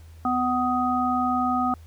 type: harmonic tone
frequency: 250 Hz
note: B3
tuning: 21 cents sharp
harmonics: 1 / 3 / 5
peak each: -25 / -25 / -25 dBFS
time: 0.25-1.74 s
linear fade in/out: 2 ms
effects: added 81 Hz sine -43 dBFS peak until 1.86 s + pink hiss -58 dBFS RMS until 1.86 s